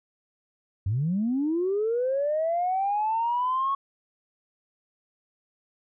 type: linear sweep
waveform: sine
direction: up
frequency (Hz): 89.4 to 1108.7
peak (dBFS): -22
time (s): 0.86-3.75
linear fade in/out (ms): 5
effects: tanh soft clip ceiling -18 dBFS